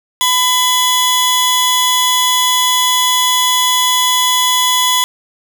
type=tone pair together; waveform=sawtooth; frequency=1005 / 3380 Hz; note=B5 / G#7; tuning=+30 / +30 cents; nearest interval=octave + major sixth; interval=2100 cents; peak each=-10 dBFS; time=0.21-5.04 s; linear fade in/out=0 ms; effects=none